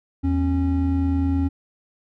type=tone pair together; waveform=triangle; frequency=81.4 / 273.8 Hz; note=E2 / C#4; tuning=-21 / -21 cents; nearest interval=octave + major sixth; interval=2100 cents; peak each=-19 dBFS; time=0.23-1.49 s; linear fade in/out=20 ms; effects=none

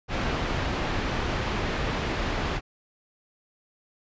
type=low-pass noise; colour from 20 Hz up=pink; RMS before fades=-28 dBFS; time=0.08-2.61 s; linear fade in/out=50 ms; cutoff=3100 Hz; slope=12 dB/octave; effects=resampled to 16000 Hz

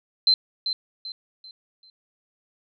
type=tone with echo; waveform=sine; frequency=4098 Hz; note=C8; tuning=37 cents flat; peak=-14 dBFS; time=0.27-0.34 s; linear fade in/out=2 ms; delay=390 ms; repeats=4; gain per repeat=-9 dB; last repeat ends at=1.9 s; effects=none

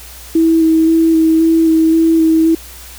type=tone with vibrato; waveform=sine; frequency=324 Hz; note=E4; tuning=30 cents flat; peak=-7 dBFS; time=0.35-2.55 s; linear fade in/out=5 ms; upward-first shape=square; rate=1.9 Hz; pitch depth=13 cents each way; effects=added 60 Hz sine -36 dBFS peak until 2.98 s + white hiss -35 dBFS RMS until 2.98 s

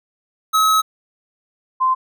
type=tone pair in turn; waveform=square / sine; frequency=1283 / 1037.5 Hz; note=E6 / C6; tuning=-47 / -15 cents; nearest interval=major third; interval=368 cents; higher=first; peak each=-13 dBFS; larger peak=neither; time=0.53-0.82 / 1.8-1.95 s; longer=first; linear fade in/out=20 ms; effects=none

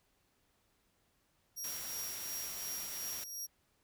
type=tone with tremolo; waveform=25% pulse; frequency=5650 Hz; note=F8; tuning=19 cents sharp; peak=-34 dBFS; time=1.56-3.47 s; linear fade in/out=20 ms; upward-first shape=triangle; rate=2.8 Hz; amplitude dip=55%
type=noise; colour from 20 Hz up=white; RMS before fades=-45 dBFS; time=1.64-3.24 s; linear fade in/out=2 ms
effects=pink hiss -75 dBFS RMS until 3.83 s

